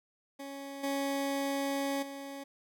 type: tone with level steps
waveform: 20% pulse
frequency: 277.2 Hz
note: C#4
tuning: in tune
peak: -36 / -26 / -36 dBFS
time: 0.39-2.44 s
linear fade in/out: 10 ms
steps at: 0.83 / 2.02 s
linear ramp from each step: 10 ms
effects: none